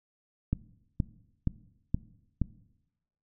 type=click train; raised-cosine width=5 ms; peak=-14 dBFS; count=5; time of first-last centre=0.53-2.417 s; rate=2.12 Hz; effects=noise-tail reverb RT60 0.9 s tail -19 dB re dry